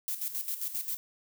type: noise with tremolo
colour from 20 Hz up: violet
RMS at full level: -33 dBFS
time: 0.08-0.97 s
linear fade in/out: 0 ms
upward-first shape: square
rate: 7.5 Hz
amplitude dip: 65%
effects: none